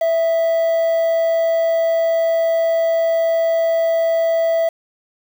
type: tone with quantisation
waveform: triangle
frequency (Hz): 659.3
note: E5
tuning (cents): 0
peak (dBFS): -12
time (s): 0.01-4.69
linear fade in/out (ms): 5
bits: 6
effects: none